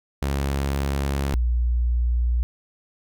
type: tone pair in turn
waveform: sawtooth / sine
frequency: 69.3 / 59.82 Hz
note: C#2 / A#1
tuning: 0 / +45 cents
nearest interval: minor third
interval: 255 cents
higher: first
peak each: -18 dBFS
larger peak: neither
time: 0.22-1.34 / 1.34-2.43 s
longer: first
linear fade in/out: 0 ms
effects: none